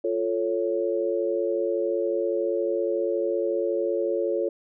sine chord, F augmented, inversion none, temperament equal, 349.2 / 440 / 554.4 Hz, F4 / A4 / C#5, 0 / 0 / 0 cents, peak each -27 dBFS, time 0.04-4.49 s, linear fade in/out 5 ms, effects none

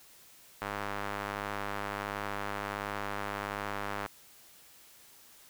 square tone with band-pass filter, 50.7 Hz, G#1, 41 cents flat, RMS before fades -37 dBFS, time 0.61-4.07 s, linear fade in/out 10 ms, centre 1300 Hz, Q 1.1, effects white hiss -57 dBFS RMS until 5.49 s

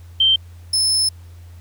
sine / 30% pulse tone pair in turn, 3132 / 5243 Hz, G7 / E8, -2 / -10 cents, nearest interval major sixth, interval 892 cents, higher second, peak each -11 dBFS, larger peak neither, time 0.2-0.36 / 0.73-1.09 s, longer second, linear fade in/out 5 ms, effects added 86 Hz sine -37 dBFS peak until 1.6 s + pink hiss -54 dBFS RMS until 1.6 s

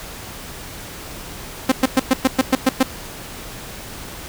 sawtooth tone bursts, 261.6 Hz, C4, in tune, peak -7 dBFS, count 9, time 1.69-2.831 s, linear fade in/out 5 ms, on 29 ms, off 110 ms, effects pink hiss -34 dBFS RMS until 4.28 s

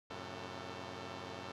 5% pulse tone cluster, 92.3 / 112.5 / 134.2 / 446.6 Hz, F#2 / A2 / C3 / A4, -4 / +39 / +44 / +26 cents, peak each -36 / -38 / -39 / -39 dBFS, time 0.1-1.52 s, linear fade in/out 5 ms, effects low-pass 5000 Hz 12 dB/octave

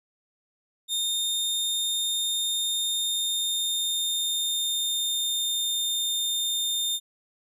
sawtooth tone with pitch glide, 3650 to 3629 Hz, A#7 to A#7, -37 to -47 cents, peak -22 dBFS, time 0.88-7 s, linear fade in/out 50 ms, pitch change -10 cents, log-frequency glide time 2.97-5.81 s, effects none

